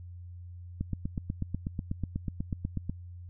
click train, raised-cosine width 5 ms, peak -19 dBFS, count 18, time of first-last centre 0.81-2.896 s, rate 8.15 Hz, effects added 88 Hz sine -42 dBFS peak until 3.29 s

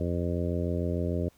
harmonic tone, 86.7 Hz, F2, 12 cents flat, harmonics 1 / 2 / 3 / 4 / 5 / 6 / 7, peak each -30 / -33 / -35 / -36 / -37 / -38 / -38 dBFS, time 0-1.29 s, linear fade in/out 5 ms, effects pink hiss -63 dBFS RMS until 1.37 s

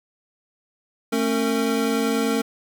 square tone cluster, 221.9 / 272.4 / 456.8 Hz, A3 / C#4 / A#4, +15 / -30 / -35 cents, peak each -25 dBFS, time 1.12-2.42 s, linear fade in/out 10 ms, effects none

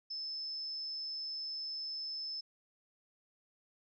sine tone, 5250 Hz, E8, 8 cents flat, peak -38 dBFS, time 0.1-2.41 s, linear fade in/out 10 ms, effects none

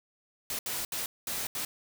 white noise bursts at uneven times, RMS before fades -34 dBFS, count 5, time 0.5-0.59 / 0.66-0.85 / 0.92-1.06 / 1.27-1.47 / 1.55-1.65 s, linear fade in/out 2 ms, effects none

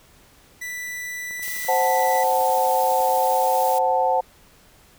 45% pulse tone, 1975.5 Hz, B6, in tune, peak -29 dBFS, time 0.61-2.24 s, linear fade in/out 10 ms
click train, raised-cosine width 1 ms, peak -31 dBFS, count 24, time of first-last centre 1.31-3.259 s, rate 11.8 Hz
blue noise, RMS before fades -32 dBFS, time 1.42-3.79 s, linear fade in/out 10 ms
sine chord, F# diminished, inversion second, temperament equal, 523.3 / 740 / 880 Hz, C5 / F#5 / A5, 0 / 0 / 0 cents, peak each -22 / -21 / -21 dBFS, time 1.68-4.21 s, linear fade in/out 10 ms
effects pink hiss -53 dBFS RMS until 4.98 s

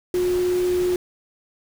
sine tone in noise, 360 Hz, F#4, 47 cents flat, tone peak -18 dBFS, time 0.14-0.96 s, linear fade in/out 2 ms, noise pink, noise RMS -35 dBFS, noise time 0.14-0.96 s, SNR +14 dB, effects none

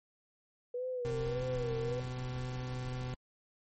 sine tone with vibrato, 482.8 Hz, B4, 39 cents flat, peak -34 dBFS, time 0.74-2 s, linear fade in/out 5 ms, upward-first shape sine, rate 1.7 Hz, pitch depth 100 cents each way
40% pulse tone with pitch glide, 128 to 126.38 Hz, C3 to B2, -38 to +40 cents, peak -36 dBFS, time 1.05-3.14 s, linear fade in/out 0 ms, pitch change -22 cents, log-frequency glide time 1.28-1.54 s
brown noise with tremolo, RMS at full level -45 dBFS, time 1.05-3.15 s, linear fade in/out 10 ms, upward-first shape sine, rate 6.2 Hz, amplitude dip 25%
effects MP3 32 kbps

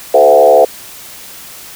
sine tone with frequency modulation, 587.3 Hz, D5, in tune, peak -3 dBFS, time 0.14-0.65 s, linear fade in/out 5 ms, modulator 72.3 Hz, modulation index 2.1, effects white hiss -32 dBFS RMS until 1.75 s

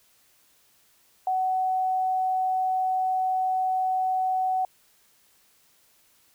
sine tone, 749 Hz, F#5, 21 cents sharp, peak -22 dBFS, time 1.27-4.65 s, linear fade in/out 2 ms, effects white hiss -62 dBFS RMS until 6.34 s

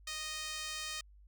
5% pulse tone with high-pass filter, 621 Hz, D#5, 3 cents flat, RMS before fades -41 dBFS, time 0.07-1.01 s, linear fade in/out 5 ms, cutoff 1300 Hz, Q 0.87, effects added 50 Hz sine -56 dBFS peak until 1.27 s

